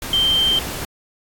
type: tone in noise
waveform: sine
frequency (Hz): 3136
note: G7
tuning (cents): 0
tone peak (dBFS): -14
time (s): 0.13-0.59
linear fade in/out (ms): 2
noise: pink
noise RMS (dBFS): -28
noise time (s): 0.02-0.85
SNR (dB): +11
effects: AAC 64 kbps